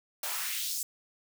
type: noise with high-pass filter sweep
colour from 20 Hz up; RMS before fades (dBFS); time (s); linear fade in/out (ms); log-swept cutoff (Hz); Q
white; -34; 0.23-0.83; 2; 590 to 7400; 1.6
effects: none